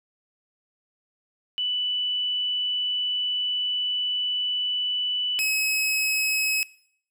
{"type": "tone pair in turn", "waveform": ["sine", "sawtooth"], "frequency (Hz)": [2976, 2561], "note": ["F#7", "D#7"], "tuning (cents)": [9, 49], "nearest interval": "minor third", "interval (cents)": 260, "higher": "first", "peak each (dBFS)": [-24, -19], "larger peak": "second", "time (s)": [[1.58, 5.39], [5.39, 6.63]], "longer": "first", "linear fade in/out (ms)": 0, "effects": ["noise-tail reverb RT60 0.6 s tail -20 dB re dry"]}